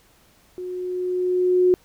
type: tone with level ramp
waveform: sine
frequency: 363.4 Hz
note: F#4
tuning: 31 cents flat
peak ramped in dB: -29 to -12 dBFS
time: 0.58-1.74 s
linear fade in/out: 0 ms
effects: pink hiss -57 dBFS RMS until 1.84 s